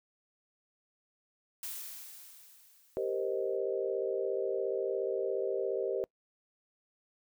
blue noise with exponential decay, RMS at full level -39 dBFS, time 1.63-3.57 s, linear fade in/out 2 ms, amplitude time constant 420 ms
sine chord, C minor seventh, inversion second, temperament equal, 392 / 466.2 / 523.3 / 622.3 Hz, G4 / Bb4 / C5 / Eb5, 0 / 0 / 0 / 0 cents, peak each -34 / -36 / -36 / -39 dBFS, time 2.97-6.04 s, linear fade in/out 0 ms
effects noise-tail reverb RT60 0.1 s tail -26 dB re dry

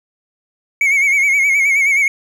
triangle tone with vibrato, 2217 Hz, C#7, in tune, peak -9 dBFS, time 0.81-2.08 s, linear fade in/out 2 ms, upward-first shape sine, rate 9.5 Hz, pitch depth 69 cents each way, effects none

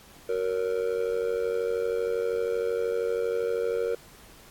triangle tone with amplitude modulation, 466.2 Hz, A#4, in tune, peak -19 dBFS, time 0.29-3.95 s, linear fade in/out 5 ms, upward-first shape sine, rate 92.8 Hz, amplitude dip 90%, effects pink hiss -52 dBFS RMS until 4.5 s + AAC 64 kbps

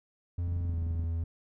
triangle tone with pitch glide, 86.7 to 83.02 Hz, F2 to E2, -12 to +13 cents, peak -27 dBFS, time 0.38-1.24 s, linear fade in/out 5 ms, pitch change -75 cents, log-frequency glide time 0.63-0.79 s
click train, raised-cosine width 5 ms, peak -30 dBFS, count 14, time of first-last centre 0.48-1.038 s, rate 23.3 Hz
effects none

